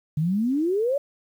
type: exponential sweep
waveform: sine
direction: up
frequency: 146.83 to 585 Hz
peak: -20 dBFS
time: 0.17-0.98 s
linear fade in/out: 5 ms
effects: 9-bit